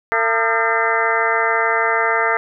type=harmonic tone with a mistuned harmonic; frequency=226.5 Hz; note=A#3; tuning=50 cents flat; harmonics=2 / 3 / 4 / 5 / 6 / 7 / 8 / 9; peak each=-23 / -23 / -23 / -23 / -23 / -23 / -23 / -23 dBFS; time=0.12-2.37 s; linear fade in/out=0 ms; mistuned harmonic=5; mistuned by=+110 cents; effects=none